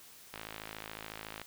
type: click train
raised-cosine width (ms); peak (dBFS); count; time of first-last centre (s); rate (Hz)
0.3; -25; 59; 0.34-1.416; 53.9
effects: white hiss -55 dBFS RMS until 1.46 s